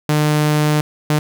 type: tone bursts at uneven times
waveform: sawtooth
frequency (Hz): 150.8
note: D3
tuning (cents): +46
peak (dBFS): -9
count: 2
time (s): 0.09-0.81 / 1.1-1.19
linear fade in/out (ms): 2
effects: none